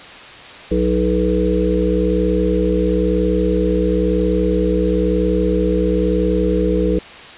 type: harmonic tone with a mistuned harmonic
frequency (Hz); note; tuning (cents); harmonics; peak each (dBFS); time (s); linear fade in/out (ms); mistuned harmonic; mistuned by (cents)
61; B1; -21; 1 / 3 / 5 / 7 / 8; -20 / -20 / -20 / -20 / -20; 0.71-6.99; 5; 5; +67
effects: white hiss -36 dBFS RMS until 7.37 s + resampled to 8000 Hz